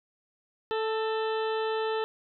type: harmonic tone with a mistuned harmonic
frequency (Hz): 440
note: A4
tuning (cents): 0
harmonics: 1 / 2 / 3 / 4 / 6 / 7 / 8 / 9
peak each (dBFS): -28 / -34 / -38 / -40 / -44 / -45 / -46 / -47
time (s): 0.71-2.04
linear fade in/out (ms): 0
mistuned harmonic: 4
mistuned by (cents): +25
effects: none